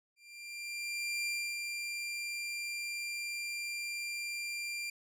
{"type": "tone with ADSR envelope", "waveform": "sawtooth", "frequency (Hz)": 2379, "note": "D7", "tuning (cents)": 22, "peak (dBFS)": -29, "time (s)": [0.16, 4.9], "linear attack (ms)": 1100, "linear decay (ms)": 300, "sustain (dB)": -4, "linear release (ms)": 4, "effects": ["low-pass 11000 Hz 12 dB/octave"]}